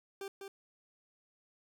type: tone with echo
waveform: 40% pulse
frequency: 392.7 Hz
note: G4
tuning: 3 cents sharp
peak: -39 dBFS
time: 0.21-0.28 s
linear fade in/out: 2 ms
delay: 200 ms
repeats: 1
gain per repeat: -4 dB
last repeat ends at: 0.48 s
effects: none